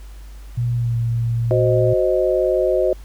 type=tone with pitch glide; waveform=sine; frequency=120 to 116.58 Hz; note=B2 to A#2; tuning=-49 to +1 cents; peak=-17 dBFS; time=0.57-1.94 s; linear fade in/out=10 ms; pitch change=-50 cents; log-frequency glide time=0.74-0.97 s
type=chord; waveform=sine; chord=C diminished; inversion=second; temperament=equal; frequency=370 / 523.3 / 622.3 Hz; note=Gb4 / C5 / Eb5; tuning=0 / 0 / 0 cents; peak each=-19 dBFS; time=1.51-2.93 s; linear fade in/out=0 ms
effects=added 50 Hz sine -34 dBFS peak until 3.04 s + pink hiss -50 dBFS RMS until 3.04 s

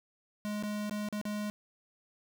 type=tone with dropouts; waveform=square; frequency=209 Hz; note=G#3; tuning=11 cents sharp; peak=-34 dBFS; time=0.45-1.5 s; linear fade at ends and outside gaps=0 ms; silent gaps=0.626-0.635 / 0.896-0.91 / 1.087-1.126 / 1.214-1.253 s; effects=none

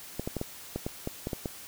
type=clicks; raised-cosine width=2 ms; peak=-18 dBFS; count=10; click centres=0.196 / 0.275 / 0.367 / 0.414 / 0.76 / 0.865 / 1.074 / 1.271 / 1.332 / 1.458 s; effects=white hiss -46 dBFS RMS until 1.67 s

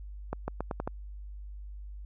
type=accelerating click train; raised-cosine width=1 ms; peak=-18 dBFS; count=6; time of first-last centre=0.33-0.875 s; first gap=150 ms; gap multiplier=0.84; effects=added 50 Hz sine -40 dBFS peak until 2.05 s

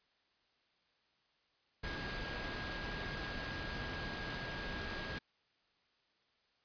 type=tone in noise; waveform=sine; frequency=1632 Hz; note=G#6; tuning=31 cents flat; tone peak=-46 dBFS; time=1.83-5.19 s; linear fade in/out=10 ms; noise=pink; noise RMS=-42 dBFS; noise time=1.83-5.19 s; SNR=-7 dB; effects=white hiss -75 dBFS RMS until 6.64 s + resampled to 11025 Hz

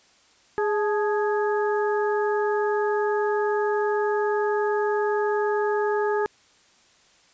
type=harmonic tone with a mistuned harmonic; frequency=415.3 Hz; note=G#4; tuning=in tune; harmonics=1 / 2 / 3 / 4; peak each=-22 / -28 / -33 / -32 dBFS; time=0.58-6.26 s; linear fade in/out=0 ms; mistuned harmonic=2; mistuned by=+67 cents; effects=white hiss -58 dBFS RMS until 7.33 s + resampled to 16000 Hz

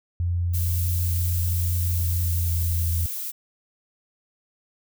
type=tone with pitch glide; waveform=sine; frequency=87.1 to 84.04 Hz; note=F2 to E2; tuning=-4 to +34 cents; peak=-21 dBFS; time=0.2-3.06 s; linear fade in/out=0 ms; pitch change=-62 cents; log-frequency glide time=1.89-2.55 s
type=noise; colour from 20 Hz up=violet; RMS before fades=-31 dBFS; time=0.53-3.32 s; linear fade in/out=20 ms
effects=none

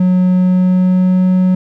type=tone with pitch glide; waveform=triangle; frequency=182.8 to 184.39 Hz; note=F#3 to F#3; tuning=-21 to -6 cents; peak=-6 dBFS; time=0-1.55 s; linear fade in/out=5 ms; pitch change=+15 cents; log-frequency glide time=0.33-1.26 s; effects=none

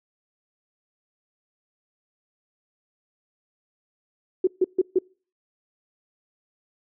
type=tone bursts; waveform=sine; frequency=370 Hz; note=F#4; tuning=in tune; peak=-15 dBFS; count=4; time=4.44-4.988 s; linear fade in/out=5 ms; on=32 ms; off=140 ms; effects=noise-tail reverb RT60 0.4 s tail -26 dB re dry

